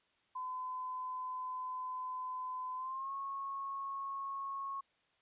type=tone with pitch glide; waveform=sine; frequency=1017 to 1096.3 Hz; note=C6 to C#6; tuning=-50 to -20 cents; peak=-38 dBFS; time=0.35-4.81 s; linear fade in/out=10 ms; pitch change=+130 cents; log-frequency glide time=2.76-3.13 s; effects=white hiss -74 dBFS RMS until 5.21 s + resampled to 8000 Hz